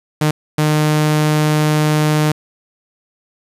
sawtooth tone bursts at uneven times, 152.4 Hz, D#3, 36 cents flat, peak -8 dBFS, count 2, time 0.21-0.31 / 0.58-2.32 s, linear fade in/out 5 ms, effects resampled to 32000 Hz + 7-bit

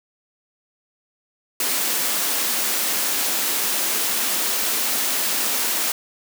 white high-pass noise, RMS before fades -22 dBFS, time 1.6-5.92 s, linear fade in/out 2 ms, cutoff 190 Hz, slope 48 dB/octave, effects none

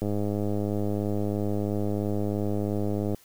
click train, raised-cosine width 2 ms, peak -16 dBFS, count 323, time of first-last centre 0.02-3.146 s, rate 103 Hz, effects white hiss -57 dBFS RMS until 3.24 s

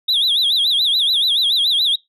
sine tone with vibrato, 3600 Hz, A7, 39 cents sharp, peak -11 dBFS, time 0.08-1.96 s, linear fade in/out 10 ms, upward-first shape sine, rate 7 Hz, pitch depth 190 cents each way, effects noise-tail reverb RT60 0.2 s tail -26 dB re dry + tanh soft clip ceiling -12 dBFS

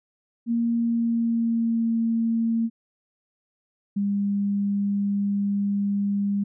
sine tone with pitch glide, 233.1 to 228.2 Hz, A#3 to A#3, 0 to -37 cents, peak -20 dBFS, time 0.46-2.7 s, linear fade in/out 50 ms, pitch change -37 cents, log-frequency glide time 0.76-1.96 s
sine tone, 201.3 Hz, G3, 46 cents sharp, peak -21 dBFS, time 3.96-6.44 s, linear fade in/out 10 ms
effects none

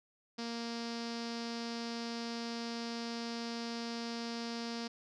sawtooth tone with low-pass filter, 233.1 Hz, A#3, in tune, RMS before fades -40 dBFS, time 0.38-4.88 s, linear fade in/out 10 ms, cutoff 5000 Hz, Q 4.7, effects none

